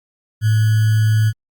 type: tone with sample-and-hold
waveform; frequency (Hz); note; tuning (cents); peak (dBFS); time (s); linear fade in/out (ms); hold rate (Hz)
sine; 108.9; A2; -17; -11; 0.41-1.33; 50; 1575
effects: Opus 48 kbps

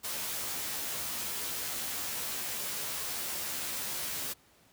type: noise with comb filter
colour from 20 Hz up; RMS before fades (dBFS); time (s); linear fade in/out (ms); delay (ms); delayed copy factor
white; -36; 0.03-4.34; 20; 14; +0.9
effects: pink hiss -63 dBFS RMS until 4.72 s + high-pass 60 Hz 12 dB/octave

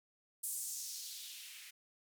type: noise with band-pass filter sweep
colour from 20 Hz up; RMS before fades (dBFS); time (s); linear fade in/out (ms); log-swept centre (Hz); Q
violet; -45; 0.43-1.71; 10; 9600 to 2000; 2
effects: none

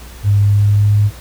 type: tone with pitch glide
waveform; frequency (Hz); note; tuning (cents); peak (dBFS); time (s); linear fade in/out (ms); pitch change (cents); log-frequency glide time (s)
sine; 101.8 to 103.76; G#2 to G#2; -34 to -1; -8; 0.23-1.11; 50; +33; 0.43-0.96
effects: added 60 Hz sine -33 dBFS peak until 1.2 s + pink hiss -38 dBFS RMS until 1.2 s

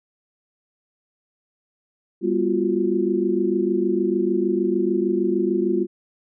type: tone cluster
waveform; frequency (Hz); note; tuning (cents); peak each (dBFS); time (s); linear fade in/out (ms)
sine; 200.1 / 245.2 / 343.1 / 369.7; G3 / B3 / F4 / F#4; +36 / -12 / -31 / -1; -25 / -27 / -21 / -24; 2.21-5.87; 50
effects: none

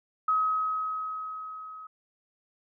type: tone with level ramp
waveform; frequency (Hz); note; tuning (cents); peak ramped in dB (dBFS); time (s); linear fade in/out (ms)
sine; 1272; D#6; +38; -21 to -41; 0.28-1.87; 5
effects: none

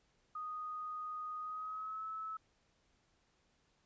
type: tone with pitch glide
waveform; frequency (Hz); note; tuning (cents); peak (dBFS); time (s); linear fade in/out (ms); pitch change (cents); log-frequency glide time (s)
sine; 1242 to 1300; D#6 to E6; -3 to -24; -40; 0.35-2.37; 5; +79; 1.4-2.05
effects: pink hiss -75 dBFS RMS until 3.85 s + resampled to 16000 Hz

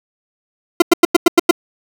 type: tone bursts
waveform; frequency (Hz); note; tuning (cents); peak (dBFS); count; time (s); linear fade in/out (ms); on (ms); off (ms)
40% pulse; 343.1; F4; -31; -3; 7; 0.8-1.511; 5; 21; 94
effects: none

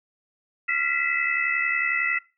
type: tone cluster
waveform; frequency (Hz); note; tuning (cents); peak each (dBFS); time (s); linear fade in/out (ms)
sine; 1374 / 1958 / 2029 / 2610; F6 / B6 / B6 / E7; -29 / -15 / +46 / -18; -30 / -26 / -26 / -28; 0.68-2.19; 10
effects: noise-tail reverb RT60 0.3 s tail -21 dB re dry

